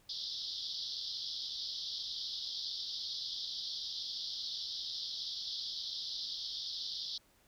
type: band-pass noise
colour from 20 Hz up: white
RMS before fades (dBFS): -41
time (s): 0.09-7.18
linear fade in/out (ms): 5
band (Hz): 3300 to 5300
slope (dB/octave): 96
effects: pink hiss -68 dBFS RMS until 7.47 s